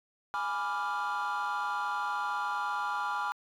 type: chord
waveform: triangle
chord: G# diminished seventh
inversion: none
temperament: equal with one note detuned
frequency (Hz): 830.6 / 987.8 / 1178.1 / 1396.9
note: G#5 / B5 / D6 / F6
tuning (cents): 0 / 0 / +5 / 0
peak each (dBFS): -33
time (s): 0.34-3.32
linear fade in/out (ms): 0
effects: tanh soft clip ceiling -24 dBFS